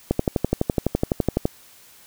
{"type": "click train", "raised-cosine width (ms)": 2, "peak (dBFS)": -5, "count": 17, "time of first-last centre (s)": [0.11, 1.455], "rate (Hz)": 11.9, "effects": ["white hiss -50 dBFS RMS until 2.06 s"]}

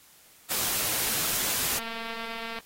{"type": "noise", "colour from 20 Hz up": "white", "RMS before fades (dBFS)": -28, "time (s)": [0.5, 1.79], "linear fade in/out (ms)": 10}
{"type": "click train", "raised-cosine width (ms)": 0.3, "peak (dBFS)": -21, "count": 185, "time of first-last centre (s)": [1.78, 2.587], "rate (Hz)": 228}
{"effects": ["white hiss -56 dBFS RMS until 2.65 s", "AAC 48 kbps"]}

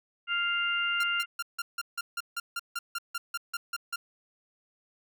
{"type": "harmonic tone", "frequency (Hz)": 698.5, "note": "F5", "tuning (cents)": 0, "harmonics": [2, 3, 4], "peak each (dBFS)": [-29, -36, -30], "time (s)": [0.27, 1.26], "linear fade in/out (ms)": 50}
{"type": "tone bursts", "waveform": "sawtooth", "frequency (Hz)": 1390, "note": "F6", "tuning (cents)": -9, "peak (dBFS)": -27, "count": 16, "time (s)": [1, 3.96], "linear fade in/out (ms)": 5, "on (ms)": 35, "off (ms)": 160}
{"effects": []}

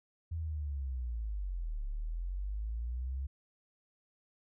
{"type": "linear two-way sweep", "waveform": "sine", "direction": "down then up", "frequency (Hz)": [84, 34.65, 68.3], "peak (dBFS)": -34, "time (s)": [0.31, 3.27], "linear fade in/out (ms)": 10, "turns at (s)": 1.85, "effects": []}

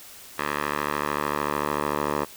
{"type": "tone with band-pass filter sweep", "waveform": "10% pulse", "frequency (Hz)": 73.42, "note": "D2", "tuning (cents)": 0, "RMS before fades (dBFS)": -27, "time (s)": [0.38, 2.25], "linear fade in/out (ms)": 10, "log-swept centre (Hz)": [1500, 840], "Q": 1.3, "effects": ["white hiss -45 dBFS RMS until 2.36 s"]}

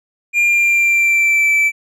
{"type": "tone with pitch glide", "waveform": "triangle", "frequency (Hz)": [2400, 2320], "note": ["D7", "D7"], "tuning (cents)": [37, -22], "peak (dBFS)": -9, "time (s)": [0.33, 1.72], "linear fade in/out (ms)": 50, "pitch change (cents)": -59, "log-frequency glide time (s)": [0.46, 1.52], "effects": []}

